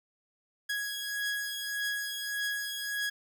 sawtooth beating tone pair, 1661.2 / 1662.9 Hz, G#6 / G#6, 0 / +2 cents, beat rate 1.7 Hz, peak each -30 / -34 dBFS, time 0.69-3.1 s, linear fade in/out 10 ms, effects none

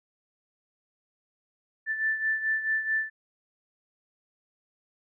sine beating tone pair, 1762 / 1766.6 Hz, A6 / A6, +2 / +6 cents, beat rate 4.6 Hz, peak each -26 / -32 dBFS, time 1.86-3.1 s, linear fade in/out 50 ms, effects none

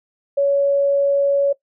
sine tone, 561 Hz, C#5, 21 cents sharp, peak -13 dBFS, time 0.37-1.53 s, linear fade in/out 10 ms, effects noise-tail reverb RT60 0.1 s tail -18 dB re dry

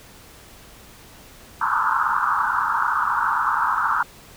white band-pass noise, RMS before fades -21 dBFS, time 1.61-4.03 s, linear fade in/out 5 ms, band 870 to 1500 Hz, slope 96 dB/octave, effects pink hiss -46 dBFS RMS until 4.36 s

